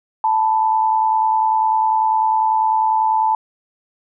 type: tone pair together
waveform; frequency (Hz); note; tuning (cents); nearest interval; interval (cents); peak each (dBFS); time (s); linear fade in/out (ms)
sine; 878 / 988.1; A5 / B5; -4 / +1; major second; 205; -14 / -21; 0.24-3.35; 2
effects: none